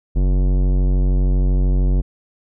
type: tone with tanh clipping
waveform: sine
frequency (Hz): 46.48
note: F#1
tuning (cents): +9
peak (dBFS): -15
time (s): 0.15-2.02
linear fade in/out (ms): 20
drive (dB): 17
effects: none